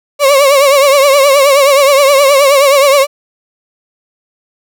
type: tone with vibrato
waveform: 35% pulse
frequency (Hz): 557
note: C#5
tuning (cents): +8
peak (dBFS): -3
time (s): 0.19-3.07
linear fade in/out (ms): 50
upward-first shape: triangle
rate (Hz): 9.5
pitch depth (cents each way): 100
effects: none